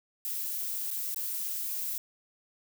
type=noise with dropouts; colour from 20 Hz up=violet; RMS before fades=-34 dBFS; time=0.25-1.98 s; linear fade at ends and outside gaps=2 ms; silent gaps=0.906-0.91 / 1.146-1.16 s; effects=none